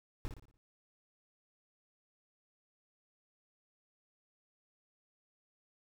brown noise with echo, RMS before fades -37 dBFS, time 0.25-0.28 s, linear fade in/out 0 ms, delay 58 ms, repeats 5, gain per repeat -7 dB, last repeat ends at 0.57 s, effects none

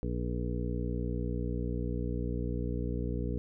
harmonic tone, 60.1 Hz, B1, 46 cents flat, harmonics 1 / 2 / 3 / 4 / 5 / 7 / 8, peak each -34 / -37 / -39 / -40 / -41 / -42 / -43 dBFS, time 0.03-3.38 s, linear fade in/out 0 ms, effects none

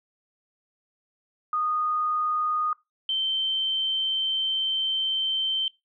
sine tone pair in turn, 1234 / 3109 Hz, D#6 / G7, -15 / -15 cents, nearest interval octave + major third, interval 1600 cents, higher second, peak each -23 dBFS, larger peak neither, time 1.53-2.73 / 3.09-5.68 s, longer second, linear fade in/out 2 ms, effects noise-tail reverb RT60 0.2 s tail -21 dB re dry

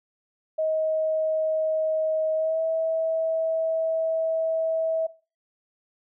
sine tone with pitch glide, 631 to 647.2 Hz, D#5 to E5, +24 to -32 cents, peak -22 dBFS, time 0.58-5.07 s, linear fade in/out 10 ms, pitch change +44 cents, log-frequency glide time 2.35-2.61 s, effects noise-tail reverb RT60 0.3 s tail -17 dB re dry

